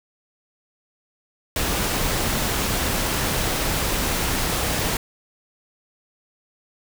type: noise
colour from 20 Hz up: pink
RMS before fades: -23 dBFS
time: 1.56-4.97 s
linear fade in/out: 2 ms
effects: none